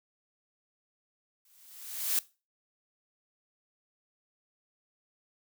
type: noise with exponential growth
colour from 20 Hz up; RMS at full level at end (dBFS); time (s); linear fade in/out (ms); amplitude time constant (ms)
blue; -26; 1.45-2.19; 2; 160
effects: noise-tail reverb RT60 0.3 s tail -20 dB re dry